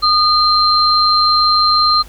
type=tone pair together; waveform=sine; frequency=1225 / 4149 Hz; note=D#6 / C8; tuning=-27 / -15 cents; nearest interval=octave + major sixth; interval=2112 cents; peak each=-12 dBFS; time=0.02-2.03 s; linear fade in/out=20 ms; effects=added 50 Hz sine -35 dBFS peak until 2.08 s + pink hiss -42 dBFS RMS until 2.08 s